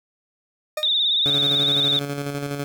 40% pulse tone with exponential decay, 611 Hz, D#5, 32 cents flat, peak -20 dBFS, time 0.77-0.92 s, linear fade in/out 5 ms, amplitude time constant 31 ms
sine tone with vibrato, 3645 Hz, A#7, 40 cents flat, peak -17 dBFS, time 0.83-1.99 s, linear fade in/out 0 ms, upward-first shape sine, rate 18 Hz, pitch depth 72 cents each way
15% pulse tone with tremolo, 142.3 Hz, C#3, 46 cents sharp, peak -18 dBFS, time 1.26-2.64 s, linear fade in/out 0 ms, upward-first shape square, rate 12 Hz, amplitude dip 40%
effects none

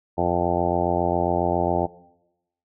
harmonic tone, 87.31 Hz, F2, in tune, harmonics 1 / 2 / 3 / 4 / 5 / 6 / 7 / 8 / 9 / 10, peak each -30 / -29 / -31 / -27 / -29 / -31 / -27 / -28 / -27 / -30 dBFS, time 0.17-1.87 s, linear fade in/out 20 ms, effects noise-tail reverb RT60 0.9 s tail -20 dB re dry

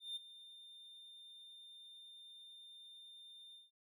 triangle tone with ADSR envelope, 3609 Hz, A7, 43 cents sharp, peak -38 dBFS, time 0-3.71 s, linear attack 160 ms, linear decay 19 ms, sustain -15 dB, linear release 160 ms, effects none

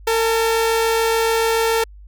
sawtooth tone pair together, 453.5 / 860 Hz, A#4 / A5, -48 / -40 cents, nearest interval major seventh, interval 1108 cents, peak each -12 / -23 dBFS, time 0.07-1.84 s, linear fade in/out 5 ms, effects added 50 Hz sine -38 dBFS peak until 2.07 s

